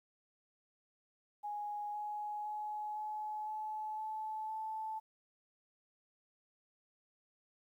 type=tone with pitch steps; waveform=sine; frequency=830.6 / 837.8 / 845.1 / 852.5 / 859.9 / 867.4 / 874.9 Hz; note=G#5 / G#5 / G#5 / G#5 / A5 / A5 / A5; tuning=0 / +15 / +30 / +45 / -40 / -25 / -10 cents; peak=-38 dBFS; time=1.43-5 s; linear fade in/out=20 ms; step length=510 ms; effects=12-bit